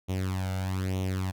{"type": "tone with flanger", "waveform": "sawtooth", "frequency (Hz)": 94, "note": "F#2", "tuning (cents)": 28, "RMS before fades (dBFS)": -30, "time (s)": [0.08, 1.32], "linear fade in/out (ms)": 20, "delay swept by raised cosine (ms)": [0.31, 1.41], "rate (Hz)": 1.1, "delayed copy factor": 0.75, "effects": []}